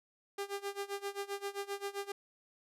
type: tone with tremolo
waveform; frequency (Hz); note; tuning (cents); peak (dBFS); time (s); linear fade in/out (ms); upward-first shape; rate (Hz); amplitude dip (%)
sawtooth; 400; G4; +35; -31; 0.38-2.12; 5; sine; 7.6; 90
effects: resampled to 32000 Hz